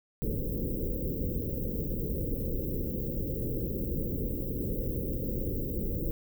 pink band-stop noise, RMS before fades -32 dBFS, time 0.22-6.11 s, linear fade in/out 0 ms, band 540 to 15000 Hz, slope 96 dB/octave, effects none

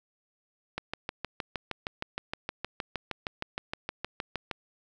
click train, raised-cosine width 0.3 ms, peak -16 dBFS, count 25, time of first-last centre 0.78-4.513 s, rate 6.43 Hz, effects none

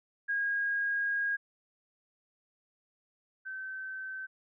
sine tone pair in turn, 1634 / 1539.4 Hz, G#6 / G6, -29 / -32 cents, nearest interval minor second, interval 103 cents, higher first, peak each -28 / -37 dBFS, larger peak first, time 0.28-1.37 / 3.45-4.27 s, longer first, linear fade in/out 20 ms, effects none

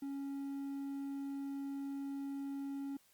triangle tone, 277.2 Hz, C#4, in tune, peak -37 dBFS, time 0.02-2.97 s, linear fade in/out 5 ms, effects white hiss -69 dBFS RMS until 3.13 s + Opus 48 kbps

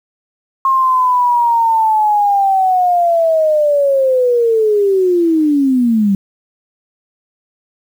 sine linear sweep, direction down, 1074 to 191.9 Hz, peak -9 dBFS, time 0.65-6.15 s, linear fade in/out 2 ms, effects 7-bit

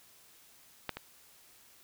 clicks, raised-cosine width 0.3 ms, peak -17 / -23 dBFS, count 2, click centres 0.893 / 0.97 s, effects white hiss -60 dBFS RMS until 1.83 s

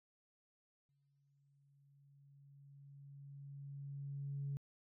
sine tone with exponential growth, 140.2 Hz, C#3, 20 cents sharp, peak -37 dBFS, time 0.89-4.57 s, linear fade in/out 0 ms, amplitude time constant 800 ms, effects tanh soft clip ceiling -34 dBFS

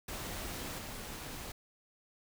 pink noise with level steps, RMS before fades -41 / -44 dBFS, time 0.08-1.52 s, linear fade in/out 5 ms, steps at 0.78 s, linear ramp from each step 10 ms, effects none

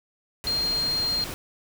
sine tone in noise, 4200 Hz, C8, 6 cents sharp, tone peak -23 dBFS, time 0.47-1.24 s, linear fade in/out 0 ms, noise pink, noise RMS -35 dBFS, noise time 0.44-1.34 s, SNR +9 dB, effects none

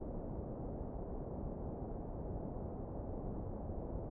pink low-pass noise, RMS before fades -43 dBFS, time 0-4.1 s, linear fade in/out 20 ms, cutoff 710 Hz, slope 24 dB/octave, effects none

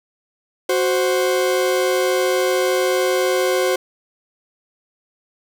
40% pulse tone pair together, 369.9 / 523.1 Hz, F#4 / C5, 0 / -1 cents, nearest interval tritone, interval 599 cents, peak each -18 dBFS, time 0.69-3.76 s, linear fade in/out 5 ms, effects none

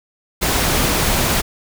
pink noise, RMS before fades -17 dBFS, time 0.41-1.42 s, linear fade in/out 20 ms, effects none

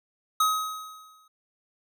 square tone with exponential decay, 1267 Hz, D#6, 31 cents sharp, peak -19 dBFS, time 0.4-1.28 s, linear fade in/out 5 ms, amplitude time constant 190 ms, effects none

